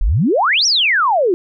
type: exponential two-way sweep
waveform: sine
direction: up then down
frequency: 33.48 to 5920 to 334.4 Hz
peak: -11 dBFS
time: 0.01-1.34 s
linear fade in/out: 0 ms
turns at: 0.66 s
effects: none